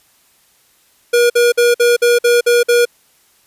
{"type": "tone bursts", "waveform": "square", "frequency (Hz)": 478.9, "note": "A#4", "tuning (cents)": 47, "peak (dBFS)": -9, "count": 8, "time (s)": [1.13, 2.854], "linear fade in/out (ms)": 10, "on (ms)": 170, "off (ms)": 52, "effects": ["white hiss -54 dBFS RMS until 3.46 s", "resampled to 32000 Hz"]}